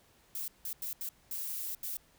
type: noise bursts at uneven times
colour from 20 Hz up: violet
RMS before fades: -38 dBFS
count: 6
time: 0.35-0.48 / 0.65-0.73 / 0.82-0.93 / 1.01-1.09 / 1.31-1.75 / 1.83-1.97 s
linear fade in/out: 2 ms
effects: pink hiss -65 dBFS RMS until 2.18 s